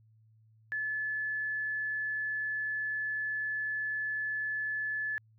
sine tone, 1726 Hz, A6, 34 cents flat, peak -31 dBFS, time 0.72-5.18 s, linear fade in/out 0 ms, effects added 110 Hz sine -60 dBFS peak until 5.38 s

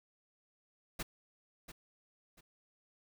pink noise with echo, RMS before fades -38 dBFS, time 0.99-1.03 s, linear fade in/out 10 ms, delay 690 ms, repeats 2, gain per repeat -11 dB, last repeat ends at 2.41 s, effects none

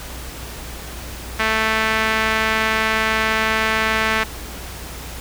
sawtooth tone with band-pass filter, 220 Hz, A3, in tune, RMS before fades -19 dBFS, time 1.39-4.24 s, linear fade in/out 10 ms, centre 1900 Hz, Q 1.5, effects added 60 Hz sine -34 dBFS peak until 5.2 s + pink hiss -34 dBFS RMS until 5.2 s

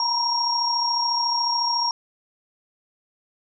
sine tone cluster, 939 / 973 / 5570 Hz, A#5 / B5 / F8, +12 / -26 / -5 cents, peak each -25 / -29 / -22 dBFS, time 0-1.91 s, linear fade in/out 2 ms, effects none

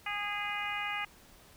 harmonic tone, 411.3 Hz, G#4, 17 cents flat, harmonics 2 / 3 / 4 / 5 / 6 / 7, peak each -40 / -40 / -42 / -38 / -39 / -43 dBFS, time 0.06-1.05 s, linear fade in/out 5 ms, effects pink hiss -58 dBFS RMS until 1.56 s

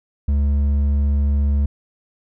sine tone with hard clipping, 71.4 Hz, D2, 48 cents flat, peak -16 dBFS, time 0.28-1.66 s, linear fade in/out 5 ms, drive 5 dB, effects none

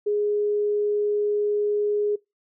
sine tone, 415.3 Hz, G#4, in tune, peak -20 dBFS, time 0.06-2.16 s, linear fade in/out 10 ms, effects noise-tail reverb RT60 0.2 s tail -23 dB re dry

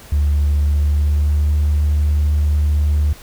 triangle tone with pitch glide, 72.9 to 74.35 Hz, D2 to D2, -12 to +22 cents, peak -9 dBFS, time 0.12-3.13 s, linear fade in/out 5 ms, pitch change +34 cents, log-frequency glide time 0.58-1.52 s, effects tanh soft clip ceiling -9 dBFS + pink hiss -41 dBFS RMS until 3.22 s

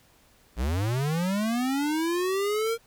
square linear sweep, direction up, 53.4 to 466.1 Hz, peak -25 dBFS, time 0.56-2.78 s, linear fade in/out 50 ms, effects pink hiss -60 dBFS RMS until 2.86 s

